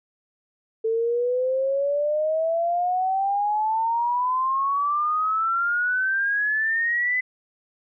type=exponential sweep; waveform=sine; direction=up; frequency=443.1 to 2023 Hz; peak=-20 dBFS; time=0.84-7.21 s; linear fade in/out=10 ms; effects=none